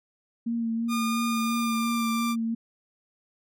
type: tone with vibrato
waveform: sine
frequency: 230 Hz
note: A#3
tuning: 23 cents flat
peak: -25 dBFS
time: 0.46-2.55 s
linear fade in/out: 10 ms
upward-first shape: sine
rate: 2.9 Hz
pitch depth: 26 cents each way
type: tone with pitch glide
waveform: sawtooth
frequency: 1215 to 1183.1 Hz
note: D#6 to D6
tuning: -42 to +12 cents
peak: -25 dBFS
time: 0.88-2.36 s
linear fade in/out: 50 ms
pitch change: -46 cents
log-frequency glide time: 1.32-2.09 s
effects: none